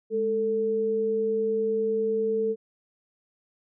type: tone pair together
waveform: sine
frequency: 210 / 445 Hz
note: G#3 / A4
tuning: +19 / +20 cents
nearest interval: octave + minor second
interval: 1301 cents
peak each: -33 / -23 dBFS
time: 0.1-2.56 s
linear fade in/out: 50 ms
effects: none